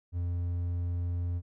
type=tone; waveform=triangle; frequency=87.31 Hz; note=F2; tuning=in tune; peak=-27 dBFS; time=0.12-1.42 s; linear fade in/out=50 ms; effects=none